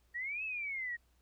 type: exponential two-way sweep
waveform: sine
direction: up then down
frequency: 1864.7 to 2637 to 1864.7 Hz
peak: -36 dBFS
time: 0.14-0.97 s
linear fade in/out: 20 ms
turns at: 0.44 s
effects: added 60 Hz sine -69 dBFS peak until 1.21 s + pink hiss -75 dBFS RMS until 1.21 s